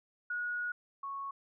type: tone pair in turn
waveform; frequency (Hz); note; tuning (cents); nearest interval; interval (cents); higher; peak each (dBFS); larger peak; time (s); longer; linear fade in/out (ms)
sine; 1452 / 1104.9; F#6 / C#6; -33 / -6; perfect fourth; 473; first; -33 / -37; first; 0.3-0.72 / 1.03-1.31; first; 5
effects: none